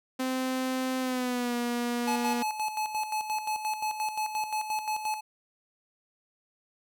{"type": "tone with pitch glide", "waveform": "sawtooth", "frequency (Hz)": [258.8, 240.1], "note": ["C4", "B3"], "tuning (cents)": [-19, -49], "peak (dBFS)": -24, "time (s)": [0.19, 2.43], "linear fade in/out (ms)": 10, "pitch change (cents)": -130, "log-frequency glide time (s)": [1, 1.55]}
{"type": "tone with tremolo", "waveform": "square", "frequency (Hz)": 859, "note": "A5", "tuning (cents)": -42, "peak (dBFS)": -28, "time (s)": [2.07, 5.21], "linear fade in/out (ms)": 10, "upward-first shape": "square", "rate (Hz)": 5.7, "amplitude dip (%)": 60}
{"effects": []}